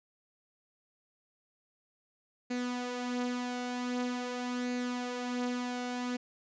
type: tone with flanger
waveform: sawtooth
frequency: 246.9 Hz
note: B3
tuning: in tune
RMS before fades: -35 dBFS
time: 2.5-6.17 s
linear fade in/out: 10 ms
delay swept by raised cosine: 0.45 to 5.45 ms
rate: 0.45 Hz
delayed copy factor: +0.5
effects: resampled to 16000 Hz